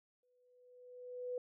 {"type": "tone with exponential growth", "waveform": "sine", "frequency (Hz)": 496.2, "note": "B4", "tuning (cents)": 8, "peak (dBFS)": -36, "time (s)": [0.23, 1.38], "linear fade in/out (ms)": 2, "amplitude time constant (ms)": 250, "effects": []}